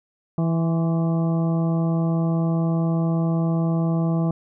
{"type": "harmonic tone with a mistuned harmonic", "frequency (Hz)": 164.81, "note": "E3", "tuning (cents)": 0, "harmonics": [1, 2, 3, 4, 5, 6, 7], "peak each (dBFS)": [-19, -28, -35, -32, -38, -41, -40], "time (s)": [0.38, 4.31], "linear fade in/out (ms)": 2, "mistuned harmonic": 6, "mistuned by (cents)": 94, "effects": []}